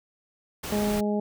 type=noise; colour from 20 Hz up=pink; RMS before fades=-34 dBFS; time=0.63-1.01 s; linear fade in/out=10 ms
type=harmonic tone; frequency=208.1 Hz; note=G#3; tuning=4 cents sharp; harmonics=1 / 2 / 3 / 4; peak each=-25 / -29 / -32 / -36 dBFS; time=0.72-1.2 s; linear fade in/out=5 ms
effects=none